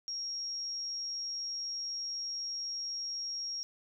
sine tone, 5588 Hz, F8, in tune, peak -35 dBFS, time 0.08-3.63 s, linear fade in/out 0 ms, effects none

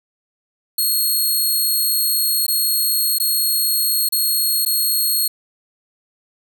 5% pulse tone with dropouts, 4289 Hz, C8, 42 cents sharp, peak -9 dBFS, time 0.78-5.28 s, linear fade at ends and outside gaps 5 ms, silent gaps 2.466-2.481 / 3.185-3.199 / 4.089-4.123 / 4.651-4.661 s, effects none

